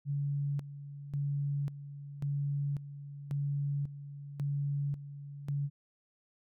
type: tone with tremolo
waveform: sine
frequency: 142.2 Hz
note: C#3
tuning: 45 cents sharp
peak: -30 dBFS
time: 0.05-5.7 s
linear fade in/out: 50 ms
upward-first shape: square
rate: 0.92 Hz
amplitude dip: 75%
effects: none